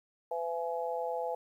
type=harmonic tone; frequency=168.2 Hz; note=E3; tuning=35 cents sharp; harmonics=3 / 4 / 5; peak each=-35 / -37 / -37 dBFS; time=0.31-1.35 s; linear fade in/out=5 ms; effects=11-bit